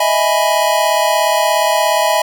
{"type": "chord", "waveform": "square", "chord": "E major seventh", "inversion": "third", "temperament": "equal", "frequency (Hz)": [622.3, 659.3, 830.6, 987.8], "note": ["D#5", "E5", "G#5", "B5"], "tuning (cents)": [0, 0, 0, 0], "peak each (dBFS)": -18, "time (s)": [0, 2.22], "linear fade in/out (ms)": 5, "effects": []}